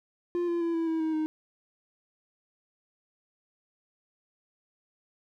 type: tone with pitch steps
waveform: triangle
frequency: 349.2 / 342.6 / 336.1 / 329.8 / 323.6 / 317.5 / 311.5 Hz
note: F4 / F4 / E4 / E4 / E4 / D#4 / D#4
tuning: 0 / -33 / +34 / +1 / -32 / +35 / +2 cents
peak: -24 dBFS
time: 0.35-1.26 s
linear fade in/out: 0 ms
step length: 130 ms
effects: none